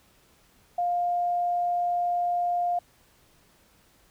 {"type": "tone", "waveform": "sine", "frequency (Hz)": 704, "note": "F5", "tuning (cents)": 14, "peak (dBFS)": -23, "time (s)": [0.78, 2.79], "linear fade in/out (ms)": 5, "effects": ["pink hiss -61 dBFS RMS until 4.1 s"]}